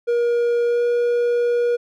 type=tone with pitch glide; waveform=triangle; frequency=475.1 to 479.2 Hz; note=A#4 to A#4; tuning=+33 to +48 cents; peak=-14 dBFS; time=0.07-1.77 s; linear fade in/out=20 ms; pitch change=+15 cents; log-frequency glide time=0.66-0.83 s; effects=none